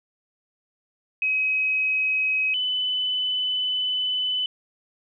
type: tone pair in turn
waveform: sine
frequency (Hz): 2540 / 3008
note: D#7 / F#7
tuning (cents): +35 / +28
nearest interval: minor third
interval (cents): 293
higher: second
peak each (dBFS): -20 / -22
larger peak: first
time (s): 1.22-2.54 / 2.54-4.46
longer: second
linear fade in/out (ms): 2
effects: none